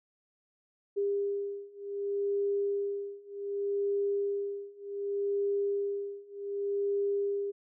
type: beating tone pair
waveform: sine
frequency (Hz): 401.6 / 402.26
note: G4 / G4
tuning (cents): +42 / +45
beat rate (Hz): 0.66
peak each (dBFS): -33 / -32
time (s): 0.96-7.52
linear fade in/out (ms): 20
effects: none